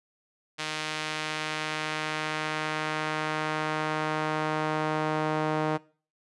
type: tone with band-pass filter sweep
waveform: sawtooth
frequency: 154.8 Hz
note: D#3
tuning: 9 cents flat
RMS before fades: -30 dBFS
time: 0.58-5.78 s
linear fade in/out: 20 ms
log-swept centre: 3300 to 740 Hz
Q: 0.8
effects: noise-tail reverb RT60 0.4 s tail -21 dB re dry + resampled to 24000 Hz